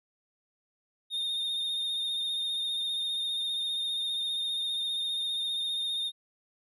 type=tone with vibrato; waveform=triangle; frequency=3668 Hz; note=A#7; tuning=29 cents flat; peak=-28 dBFS; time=1.1-6.12 s; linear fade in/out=50 ms; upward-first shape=triangle; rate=15 Hz; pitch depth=35 cents each way; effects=none